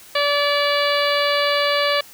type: harmonic tone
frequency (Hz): 577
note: D5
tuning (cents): -31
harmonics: 1 / 2 / 3 / 4 / 5 / 6 / 7 / 8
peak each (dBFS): -20 / -23 / -25 / -26 / -27 / -28 / -28 / -29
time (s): 0.15-2.01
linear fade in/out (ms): 5
effects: white hiss -44 dBFS RMS until 2.13 s